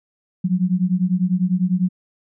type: beating tone pair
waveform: sine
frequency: 177.2 / 187.2 Hz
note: F3 / F#3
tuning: +25 / +20 cents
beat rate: 10 Hz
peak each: -19 dBFS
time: 0.44-1.89 s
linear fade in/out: 10 ms
effects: none